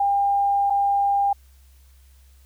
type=tone with dropouts; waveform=sine; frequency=801 Hz; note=G5; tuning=37 cents sharp; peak=-17 dBFS; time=0-1.33 s; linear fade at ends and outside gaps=5 ms; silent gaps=0.7-0.704 s; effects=added 66 Hz sine -49 dBFS peak until 2.45 s + white hiss -61 dBFS RMS until 2.45 s